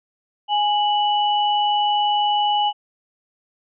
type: tone pair together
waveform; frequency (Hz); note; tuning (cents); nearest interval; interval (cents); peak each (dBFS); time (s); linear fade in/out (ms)
sine; 830 / 2958; G#5 / F#7; -1 / -1; octave + minor seventh; 2200; -17 / -23; 0.48-2.73; 50
effects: none